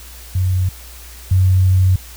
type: tone pair in turn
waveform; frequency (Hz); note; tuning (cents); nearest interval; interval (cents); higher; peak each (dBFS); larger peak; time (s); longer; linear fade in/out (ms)
sine; 92.5 / 93.25; F#2 / F#2; 0 / +14; unison; 14; second; -13 / -9; second; 0.35-0.69 / 1.31-1.96; second; 5
effects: added 60 Hz sine -36 dBFS peak until 2.16 s + white hiss -39 dBFS RMS until 2.16 s